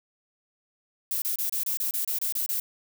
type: noise bursts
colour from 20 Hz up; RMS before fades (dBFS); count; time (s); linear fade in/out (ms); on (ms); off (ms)
violet; -28; 11; 1.11-2.6; 2; 110; 28
effects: none

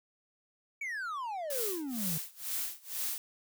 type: exponential sweep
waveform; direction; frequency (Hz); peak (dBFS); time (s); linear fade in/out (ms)
triangle; down; 2319 to 150; -33; 0.81-2.18; 5
type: noise with tremolo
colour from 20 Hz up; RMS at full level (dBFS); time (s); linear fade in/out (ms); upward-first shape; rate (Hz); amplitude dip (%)
blue; -34; 1.5-3.18; 2; sine; 2.1; 95
effects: none

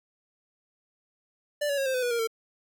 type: tone with pitch steps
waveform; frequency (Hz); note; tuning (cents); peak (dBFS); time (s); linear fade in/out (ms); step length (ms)
square; 587.3 / 565.7 / 544.8 / 524.7 / 505.4 / 486.8 / 468.8 / 451.6; D5 / C#5 / C#5 / C5 / B4 / B4 / A#4 / A4; 0 / +35 / -30 / +5 / +40 / -25 / +10 / +45; -26; 1.61-2.274; 10; 83
effects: none

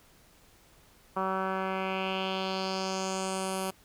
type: tone with low-pass filter sweep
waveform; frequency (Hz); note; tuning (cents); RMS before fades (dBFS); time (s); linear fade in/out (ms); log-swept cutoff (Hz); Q
10% pulse; 189.8; F#3; +44; -32; 1.16-3.71; 10; 1200 to 12000; 2.9
effects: pink hiss -60 dBFS RMS until 3.84 s

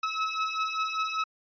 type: beating tone pair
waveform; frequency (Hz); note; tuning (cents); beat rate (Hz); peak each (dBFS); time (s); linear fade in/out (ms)
sawtooth; 1289 / 1294.1; E6 / E6; -39 / -32; 5.1; -28 / -26; 0.03-1.24; 5
effects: resampled to 11025 Hz

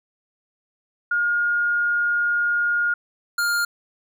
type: tone pair in turn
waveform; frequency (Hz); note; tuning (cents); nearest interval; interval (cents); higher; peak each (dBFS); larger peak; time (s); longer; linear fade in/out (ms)
sine / square; 1425 / 1407.8; F6 / F6; +34 / +13; unison; 21; first; -18 / -20; first; 1.11-2.94 / 3.38-3.65; first; 5
effects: none

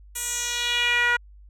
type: tone with band-pass filter sweep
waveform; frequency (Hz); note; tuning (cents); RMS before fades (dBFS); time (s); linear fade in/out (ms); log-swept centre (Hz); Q
10% pulse; 481.5; B4; -44; -24; 0.15-1.17; 10; 10000 to 1500; 2.1
effects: added 50 Hz sine -45 dBFS peak until 1.49 s

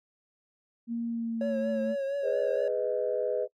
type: tone with pitch glide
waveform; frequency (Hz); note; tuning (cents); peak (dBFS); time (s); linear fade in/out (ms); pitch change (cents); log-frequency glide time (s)
sine; 233.1 to 222.4; A#3 to A3; 0 to +19; -29; 0.87-1.96; 50; -81; 1.07-1.7
type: tone with vibrato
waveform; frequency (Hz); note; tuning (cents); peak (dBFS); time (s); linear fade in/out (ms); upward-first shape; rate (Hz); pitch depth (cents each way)
triangle; 554.4; C#5; 0; -26; 1.41-2.68; 2; triangle; 4.3; 50
type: chord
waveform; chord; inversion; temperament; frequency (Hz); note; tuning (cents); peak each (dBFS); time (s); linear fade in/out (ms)
sine; G# minor; none; just; 415.3 / 498.4 / 623; G#4 / B4 / D#5; 0 / +16 / +2; -32 / -29 / -31; 2.22-3.48; 50
effects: noise-tail reverb RT60 0.1 s tail -24 dB re dry + tanh soft clip ceiling -17 dBFS

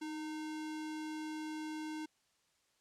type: tone with sample-and-hold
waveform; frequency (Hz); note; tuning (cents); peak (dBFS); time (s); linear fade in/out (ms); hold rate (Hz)
sine; 311.1; D#4; 0; -39; 0.01-2.06; 10; 1225
effects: white hiss -75 dBFS RMS until 2.8 s + low-pass 8000 Hz 12 dB/octave

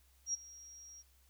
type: tone with ADSR envelope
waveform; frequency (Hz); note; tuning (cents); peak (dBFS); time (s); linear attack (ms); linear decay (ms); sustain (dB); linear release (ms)
sine; 5650; F8; +19; -31; 0.26-1.03; 79; 16; -20; 28
effects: added 65 Hz sine -66 dBFS peak until 1.29 s + white hiss -71 dBFS RMS until 1.29 s

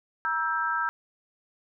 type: chord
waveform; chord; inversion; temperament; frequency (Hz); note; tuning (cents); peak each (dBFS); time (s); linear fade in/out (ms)
sine; E diminished; second; just; 949.3 / 1318.5 / 1582.2; Bb5 / E6 / G6; +31 / 0 / +16; -31 / -28 / -29; 0.25-0.89; 0
effects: none

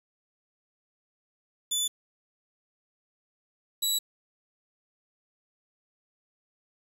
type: tone pair in turn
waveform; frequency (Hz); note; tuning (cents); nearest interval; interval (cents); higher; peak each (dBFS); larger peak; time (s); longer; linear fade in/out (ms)
20% pulse; 3490 / 3917; A7 / B7; -15 / -15; major second; 200; second; -20 / -19; second; 1.71-1.88 / 3.82-3.99; neither; 10
effects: 8-bit

